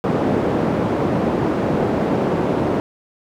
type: band-pass noise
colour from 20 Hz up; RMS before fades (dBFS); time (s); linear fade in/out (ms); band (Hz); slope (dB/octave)
white; -19; 0.04-2.8; 0; 130 to 450; 12
effects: none